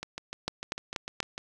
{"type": "two click trains", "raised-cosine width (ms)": 0.2, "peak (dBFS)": [-13, -19], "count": [4, 10], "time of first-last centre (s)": [[0.48, 1.203], [0.03, 1.379]], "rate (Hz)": [4.15, 6.67], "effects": []}